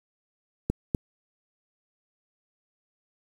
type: clicks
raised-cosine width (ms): 3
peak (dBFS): -11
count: 2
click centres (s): 0.7 / 0.948
effects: 7-bit